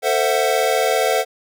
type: chord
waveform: square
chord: F# half-diminished seventh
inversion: first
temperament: equal with one note detuned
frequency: 448.2 / 523.3 / 659.3 / 740 Hz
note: A4 / C5 / E5 / F#5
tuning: +32 / 0 / 0 / 0 cents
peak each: -22 dBFS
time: 0.02-1.25 s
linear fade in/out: 50 ms
effects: none